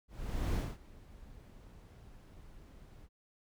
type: noise with ADSR envelope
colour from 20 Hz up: brown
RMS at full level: -32 dBFS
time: 0.08-3.09 s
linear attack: 470 ms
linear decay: 220 ms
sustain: -22 dB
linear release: 50 ms
effects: none